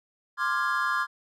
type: chord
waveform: triangle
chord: D half-diminished seventh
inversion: third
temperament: equal with one note detuned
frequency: 1046.5 / 1184.2 / 1396.9 / 1661.2 Hz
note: C6 / D6 / F6 / Ab6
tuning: 0 / +14 / 0 / 0 cents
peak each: -28 dBFS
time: 0.37-1.07 s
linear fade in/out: 50 ms
effects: none